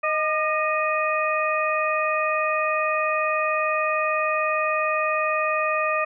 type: harmonic tone with a mistuned harmonic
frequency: 622.3 Hz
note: D#5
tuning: in tune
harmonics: 1 / 2 / 3 / 4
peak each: -25 / -24 / -30 / -27 dBFS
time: 0.03-6.05 s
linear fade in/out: 10 ms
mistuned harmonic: 2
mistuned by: -47 cents
effects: none